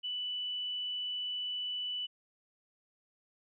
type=tone; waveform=sine; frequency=2975 Hz; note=F#7; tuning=9 cents sharp; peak=-34 dBFS; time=0.03-2.07 s; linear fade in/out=20 ms; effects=none